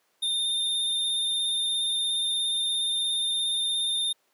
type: tone with vibrato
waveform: square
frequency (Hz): 3629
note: A#7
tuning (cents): -47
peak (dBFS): -25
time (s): 0.22-4.13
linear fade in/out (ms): 10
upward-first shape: sine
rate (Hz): 17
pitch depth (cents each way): 20
effects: pink hiss -69 dBFS RMS until 4.33 s + high-pass 400 Hz 12 dB/octave